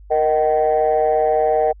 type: chord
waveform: sine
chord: Eb major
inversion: second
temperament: equal with one note detuned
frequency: 466.2 / 622.3 / 763.9 Hz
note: Bb4 / Eb5 / G5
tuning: 0 / 0 / -45 cents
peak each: -17 dBFS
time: 0.1-1.73 s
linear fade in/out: 20 ms
effects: tanh soft clip ceiling -8 dBFS + added 50 Hz sine -39 dBFS peak until 1.8 s